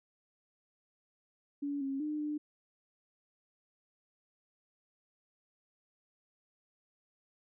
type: tone with pitch steps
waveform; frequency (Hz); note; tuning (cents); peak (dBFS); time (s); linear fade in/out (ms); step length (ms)
sine; 285.2 / 272.1 / 301.9 / 298.9; C#4 / C#4 / D4 / D4; +49 / -32 / +48 / +31; -33; 1.62-2.38; 10; 190
effects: none